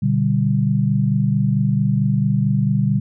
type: chord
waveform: sine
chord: G major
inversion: first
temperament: just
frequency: 122.5 / 147 / 196 Hz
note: B2 / D3 / G3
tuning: -14 / +2 / 0 cents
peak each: -19 dBFS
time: 0.02-3 s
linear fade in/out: 10 ms
effects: none